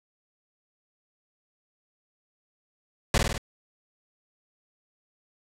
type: noise with echo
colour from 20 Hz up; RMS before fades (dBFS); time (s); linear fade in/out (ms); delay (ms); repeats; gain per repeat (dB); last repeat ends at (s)
pink; -20; 3.14-3.18; 2; 50; 4; -3; 3.38
effects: low-pass 8000 Hz 12 dB/octave